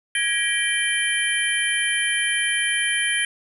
sine tone cluster, 1657 / 1907 / 2349 / 3106 / 10210 Hz, G#6 / A#6 / D7 / G7 / D#9, -4 / +39 / 0 / -17 / +44 cents, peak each -26 dBFS, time 0.15-3.25 s, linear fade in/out 2 ms, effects none

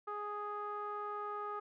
sawtooth tone with low-pass filter, 415.3 Hz, G#4, in tune, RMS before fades -41 dBFS, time 0.07-1.6 s, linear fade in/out 10 ms, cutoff 1200 Hz, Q 6.1, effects none

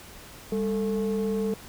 sine tone pair together, 200 / 443.1 Hz, G3 / A4, +35 / +12 cents, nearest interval octave + major second, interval 1377 cents, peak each -25 dBFS, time 0.52-1.54 s, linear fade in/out 2 ms, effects tanh soft clip ceiling -21 dBFS + pink hiss -46 dBFS RMS until 1.68 s

